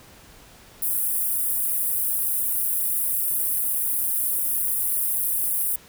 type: high-pass noise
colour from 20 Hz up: pink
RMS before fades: -24 dBFS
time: 0.82-5.76 s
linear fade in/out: 5 ms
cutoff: 9800 Hz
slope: 48 dB/octave
effects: pink hiss -49 dBFS RMS until 5.88 s